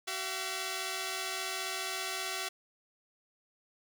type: tone pair together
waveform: 5% pulse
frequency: 379 / 679.2 Hz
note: F#4 / F5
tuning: +42 / -48 cents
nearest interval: minor seventh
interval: 1010 cents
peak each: -26 dBFS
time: 0.07-2.49 s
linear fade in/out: 10 ms
effects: none